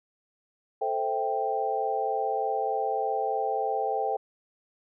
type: chord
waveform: sine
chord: A minor seventh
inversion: none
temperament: equal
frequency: 440 / 523.3 / 659.3 / 784 Hz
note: A4 / C5 / E5 / G5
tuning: 0 / 0 / 0 / 0 cents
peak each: -31 / -33 / -34 / -28 dBFS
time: 0.81-4.17 s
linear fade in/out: 10 ms
effects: none